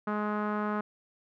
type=tone with low-pass filter; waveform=sawtooth; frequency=210 Hz; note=G#3; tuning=19 cents sharp; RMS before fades=-31 dBFS; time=0.07-0.81 s; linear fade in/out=5 ms; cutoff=1300 Hz; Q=3.2; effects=none